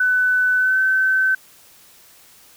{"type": "tone with pitch glide", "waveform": "sine", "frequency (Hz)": [1500, 1533.3], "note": ["F#6", "G6"], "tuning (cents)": [23, -39], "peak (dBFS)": -14, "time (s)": [0, 1.35], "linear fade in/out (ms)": 5, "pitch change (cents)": 38, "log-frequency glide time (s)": [0.55, 0.8], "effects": ["white hiss -49 dBFS RMS until 2.56 s"]}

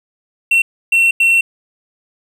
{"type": "tone bursts at uneven times", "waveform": "triangle", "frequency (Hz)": 2714, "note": "E7", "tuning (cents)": 50, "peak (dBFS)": -7, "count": 3, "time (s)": [[0.51, 0.62], [0.92, 1.11], [1.2, 1.41]], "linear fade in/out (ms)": 5, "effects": []}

